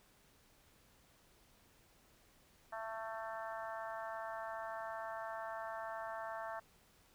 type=harmonic tone; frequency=222.8 Hz; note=A3; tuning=22 cents sharp; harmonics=3 / 4 / 5 / 6 / 7 / 8; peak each=-45 / -47 / -49 / -51 / -52 / -53 dBFS; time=2.72-6.6 s; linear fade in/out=10 ms; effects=pink hiss -68 dBFS RMS until 7.14 s